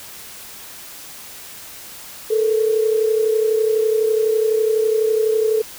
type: tone pair together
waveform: sine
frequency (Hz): 435.9 / 467.9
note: A4 / A#4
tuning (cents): -16 / +6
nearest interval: minor second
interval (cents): 122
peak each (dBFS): -15 / -22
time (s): 2.3-5.62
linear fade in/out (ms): 10
effects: white hiss -37 dBFS RMS until 5.78 s